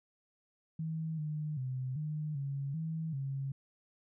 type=tone with pitch steps; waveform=sine; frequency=160.1 / 152.1 / 129.3 / 152.4 / 139 / 160.8 / 136.6 Hz; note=D#3 / D#3 / C3 / D#3 / C#3 / E3 / C#3; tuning=+50 / -39 / -20 / -36 / +5 / -43 / -25 cents; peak=-34 dBFS; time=0.79-3.52 s; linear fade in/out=5 ms; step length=390 ms; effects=none